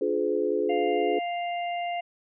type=chord; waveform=sine; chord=D diminished seventh; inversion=none; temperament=just; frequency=293.7 / 352.4 / 422.9 / 507.5 Hz; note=D4 / F4 / Ab4 / Cb5; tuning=0 / +16 / +31 / +47 cents; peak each=-32 / -29 / -26 / -30 dBFS; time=0.01-1.19 s; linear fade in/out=5 ms
type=harmonic tone; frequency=698.5 Hz; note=F5; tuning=in tune; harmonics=1 / 3 / 4; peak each=-28 / -38 / -40 dBFS; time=0.69-2.01 s; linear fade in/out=10 ms
effects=none